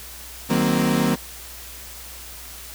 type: chord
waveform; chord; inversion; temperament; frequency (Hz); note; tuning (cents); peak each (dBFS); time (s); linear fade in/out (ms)
35% pulse; C half-diminished seventh; first; equal with one note detuned; 155.56 / 188.01 / 233.1 / 261.6; Eb3 / Gb3 / Bb3 / C4; 0 / +28 / 0 / 0; -23 / -22 / -20 / -22; 0.49-1.16; 20
effects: added 60 Hz sine -43 dBFS peak until 2.74 s + white hiss -39 dBFS RMS until 2.74 s